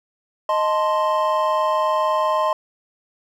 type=chord; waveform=triangle; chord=A diminished; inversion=second; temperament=equal; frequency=622.3 / 880 / 1046.5 Hz; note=Eb5 / A5 / C6; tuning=0 / 0 / 0 cents; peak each=-19 / -23 / -18 dBFS; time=0.49-2.53 s; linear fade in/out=2 ms; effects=none